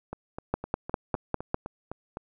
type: two click trains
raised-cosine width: 1 ms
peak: -21 / -11 dBFS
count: 9 / 6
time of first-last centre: 0.13-2.171 / 0.54-1.544 s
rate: 3.92 / 4.98 Hz
effects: none